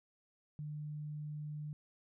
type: tone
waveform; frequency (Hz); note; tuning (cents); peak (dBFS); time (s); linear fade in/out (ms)
sine; 150; D3; +37; -40; 0.59-1.73; 0
effects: none